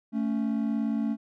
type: tone pair together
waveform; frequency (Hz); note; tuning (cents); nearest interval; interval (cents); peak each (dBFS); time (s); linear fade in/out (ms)
triangle; 221.2 / 278.5; A3 / C#4; +9 / +8; major third; 399; -24 / -28; 0.12-1.17; 50
effects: tanh soft clip ceiling -16 dBFS